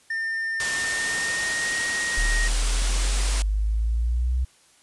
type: tone with pitch glide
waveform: triangle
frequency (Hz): 1805 to 1874.1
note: A6 to A#6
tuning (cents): +44 to +9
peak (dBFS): -23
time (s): 0.1-2.48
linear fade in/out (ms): 5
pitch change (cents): +65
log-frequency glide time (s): 0.73-1.75
type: low-pass noise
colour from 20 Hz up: white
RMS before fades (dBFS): -31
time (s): 0.6-3.42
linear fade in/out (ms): 0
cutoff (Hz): 9900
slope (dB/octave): 48
type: exponential sweep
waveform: sine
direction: up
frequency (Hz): 36.71 to 64.2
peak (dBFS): -20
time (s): 2.17-4.45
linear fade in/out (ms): 10
effects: white hiss -57 dBFS RMS until 4.82 s + resampled to 24000 Hz